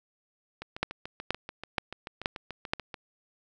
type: two click trains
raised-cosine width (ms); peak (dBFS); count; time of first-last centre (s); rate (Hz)
0.3; -10 / -22; 5 / 17; 0.83-2.735 / 0.62-2.942; 2.1 / 6.89
effects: none